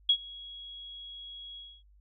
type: tone with ADSR envelope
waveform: sine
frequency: 3322 Hz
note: G#7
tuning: in tune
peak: -18 dBFS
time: 0.09-1.83 s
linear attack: 6 ms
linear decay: 71 ms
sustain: -24 dB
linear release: 260 ms
effects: added 50 Hz sine -57 dBFS peak until 2 s